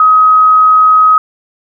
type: tone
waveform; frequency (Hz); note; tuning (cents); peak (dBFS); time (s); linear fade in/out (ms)
sine; 1265; D#6; +28; -3; 0-1.18; 2
effects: none